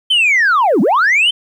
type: linear two-way sweep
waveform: sine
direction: down then up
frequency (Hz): 3136 to 176.6 to 3136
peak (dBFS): -7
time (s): 0.1-1.31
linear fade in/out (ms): 10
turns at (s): 0.81
effects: tanh soft clip ceiling -7 dBFS + 8-bit